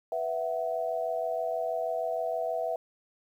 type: chord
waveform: sine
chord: B suspended fourth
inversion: none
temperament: equal with one note detuned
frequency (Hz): 493.9 / 659.3 / 745.6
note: B4 / E5 / F#5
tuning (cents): 0 / 0 / +13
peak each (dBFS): -35 / -30 / -35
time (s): 0.12-2.76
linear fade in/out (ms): 2
effects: 10-bit